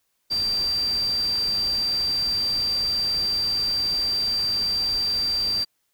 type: tone in noise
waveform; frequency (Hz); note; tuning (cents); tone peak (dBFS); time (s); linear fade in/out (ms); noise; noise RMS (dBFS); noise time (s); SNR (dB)
sine; 4699; D8; 0; -21; 0.3-5.65; 20; pink; -38; 0.3-5.65; +14
effects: white hiss -72 dBFS RMS until 5.93 s